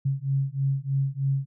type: beating tone pair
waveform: sine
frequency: 135.2 / 138.4 Hz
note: C#3 / C#3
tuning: -43 / -2 cents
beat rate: 3.2 Hz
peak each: -26 dBFS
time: 0.05-1.46 s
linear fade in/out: 10 ms
effects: none